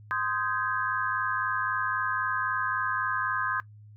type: chord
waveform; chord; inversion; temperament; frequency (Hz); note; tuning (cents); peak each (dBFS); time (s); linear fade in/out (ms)
sine; Ab major seventh; first; just; 1038.3 / 1245.9 / 1557.4 / 1661.2; C6 / Eb6 / G6 / Ab6; -14 / +2 / -12 / 0; -32; 0.11-3.6; 0
effects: noise-tail reverb RT60 0.1 s tail -18 dB re dry + added 105 Hz sine -47 dBFS peak until 3.96 s